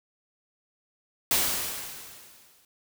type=noise with exponential decay; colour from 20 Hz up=white; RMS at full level=-22 dBFS; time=1.31-2.65 s; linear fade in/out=2 ms; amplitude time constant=290 ms; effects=none